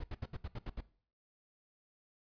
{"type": "noise bursts", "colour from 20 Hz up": "brown", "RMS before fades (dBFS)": -40, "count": 8, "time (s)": [0, 0.808], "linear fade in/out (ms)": 5, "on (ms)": 38, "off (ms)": 72, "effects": ["noise-tail reverb RT60 0.5 s tail -18 dB re dry", "resampled to 11025 Hz"]}